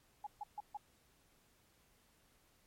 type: tone bursts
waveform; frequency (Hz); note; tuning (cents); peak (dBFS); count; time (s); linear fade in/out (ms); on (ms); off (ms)
sine; 833; G#5; +5; -40; 4; 0.24-0.772; 5; 28; 140
effects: pink hiss -71 dBFS RMS until 2.66 s + MP3 64 kbps